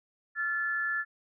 sine tone pair together, 1378 / 1735 Hz, F6 / A6, -24 / -25 cents, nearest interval major third, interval 399 cents, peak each -34 / -29 dBFS, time 0.35-1.05 s, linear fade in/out 50 ms, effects none

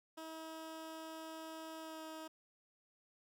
15% pulse tone with pitch glide, 320.5 to 317.2 Hz, E4 to D#4, -49 to +33 cents, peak -40 dBFS, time 0.17-2.28 s, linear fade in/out 10 ms, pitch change -18 cents, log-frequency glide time 1.8-2.02 s, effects none

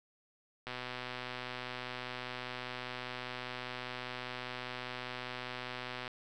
click train, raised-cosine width 0.3 ms, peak -24 dBFS, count 677, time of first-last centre 0.67-6.078 s, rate 125 Hz, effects none

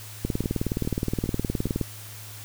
two click trains, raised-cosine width 3 ms, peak -12 / -21 dBFS, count 31 / 4, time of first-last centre 0.25-1.812 / 0.44-1.67 s, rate 19.2 / 2.44 Hz, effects added 106 Hz sine -42 dBFS peak until 2.44 s + white hiss -43 dBFS RMS until 2.44 s

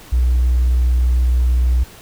sine tone with hard clipping, 61.74 Hz, B1, in tune, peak -12 dBFS, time 0.12-1.84 s, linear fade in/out 10 ms, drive 1 dB, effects pink hiss -41 dBFS RMS until 2.01 s

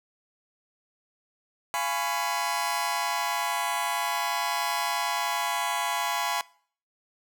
sawtooth chord, C# dominant seventh, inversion first, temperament just, 693 / 831.5 / 997.9 / 1108.7 Hz, E#5 / G#5 / B5 / C#6, -14 / +2 / +18 / 0 cents, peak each -30 / -27 / -27 / -30 dBFS, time 1.74-6.41 s, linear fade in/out 0 ms, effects noise-tail reverb RT60 0.5 s tail -22 dB re dry

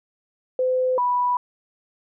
sine tone pair in turn, 511 / 983.8 Hz, C5 / B5, -41 / -7 cents, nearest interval major seventh, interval 1134 cents, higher second, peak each -18 dBFS, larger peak neither, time 0.59-0.98 / 0.98-1.37 s, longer neither, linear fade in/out 2 ms, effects none

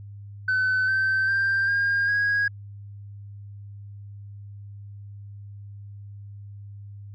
sine tone with pitch steps, 1516 / 1547.9 / 1580.4 / 1613.6 / 1647.5 Hz, F#6 / G6 / G6 / G6 / G#6, +42 / -22 / +14 / +50 / -14 cents, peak -18 dBFS, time 0.48-2.48 s, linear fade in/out 5 ms, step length 400 ms, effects tanh soft clip ceiling -18 dBFS + added 101 Hz sine -38 dBFS peak until 7.14 s

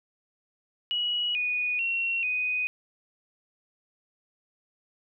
sine tone with pitch steps, 2917 / 2469 / 2731 / 2493 Hz, F#7 / D#7 / F7 / D#7, -25 / -14 / -39 / +3 cents, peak -25 dBFS, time 0.91-2.67 s, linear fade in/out 0 ms, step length 440 ms, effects none

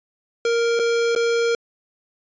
square tone with dropouts, 466.2 Hz, A#4, in tune, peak -18 dBFS, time 0.45-1.55 s, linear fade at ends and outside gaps 2 ms, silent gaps 0.792-0.796 / 1.151-1.161 s, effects resampled to 16000 Hz

